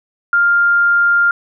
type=tone; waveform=sine; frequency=1400 Hz; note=F6; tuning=4 cents sharp; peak=-9 dBFS; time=0.33-1.31 s; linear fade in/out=2 ms; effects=none